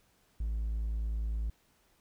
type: tone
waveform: triangle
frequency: 55 Hz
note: A1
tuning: in tune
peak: -28 dBFS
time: 0.4-1.5 s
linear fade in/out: 5 ms
effects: tanh soft clip ceiling -24 dBFS + pink hiss -69 dBFS RMS until 2 s